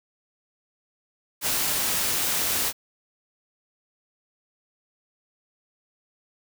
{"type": "noise", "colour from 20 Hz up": "white", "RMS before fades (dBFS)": -25, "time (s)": [1.41, 2.73], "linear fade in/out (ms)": 50, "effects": []}